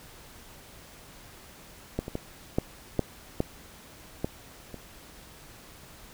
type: clicks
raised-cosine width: 2 ms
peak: -14 / -22 / -17 / -10 / -10 / -11 / -14 / -25 dBFS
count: 8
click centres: 1.99 / 2.081 / 2.154 / 2.585 / 2.993 / 3.404 / 4.245 / 4.743 s
effects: pink hiss -50 dBFS RMS until 6.13 s